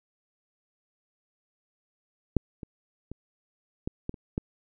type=clicks; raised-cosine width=3 ms; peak=-8 / -25 / -25 / -17 / -17 / -30 / -15 dBFS; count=7; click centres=2.367 / 2.632 / 3.116 / 3.875 / 4.094 / 4.142 / 4.379 s; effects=none